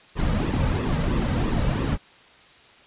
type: noise with flanger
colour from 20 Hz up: brown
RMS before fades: -23 dBFS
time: 0.15-1.98 s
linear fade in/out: 50 ms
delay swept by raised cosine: 1.3 to 2.9 ms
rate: 3 Hz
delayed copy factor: -0.6
effects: white hiss -51 dBFS RMS until 2.86 s + resampled to 8000 Hz